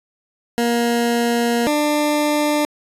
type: tone pair in turn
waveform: 20% pulse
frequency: 236.2 / 297.6 Hz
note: A#3 / D4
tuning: +23 / +23 cents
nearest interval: major third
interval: 400 cents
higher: second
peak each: -11 dBFS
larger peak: neither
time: 0.58-1.67 / 1.67-2.65 s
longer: first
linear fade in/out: 0 ms
effects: resampled to 32000 Hz